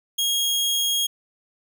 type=tone; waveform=sawtooth; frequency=3273 Hz; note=G#7; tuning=26 cents flat; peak=-17 dBFS; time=0.18-1.07 s; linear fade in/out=10 ms; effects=none